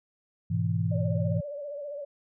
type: chord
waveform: sine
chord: E major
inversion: first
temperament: equal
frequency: 103.83 / 123.47 / 164.81 Hz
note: G#2 / B2 / E3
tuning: 0 / 0 / 0 cents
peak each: -28 / -31 / -28 dBFS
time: 0.5-1.41 s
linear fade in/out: 10 ms
type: tone with vibrato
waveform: sine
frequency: 577 Hz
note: D5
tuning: 31 cents flat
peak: -34 dBFS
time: 0.91-2.05 s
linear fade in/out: 10 ms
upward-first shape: sine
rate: 15 Hz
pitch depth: 60 cents each way
effects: none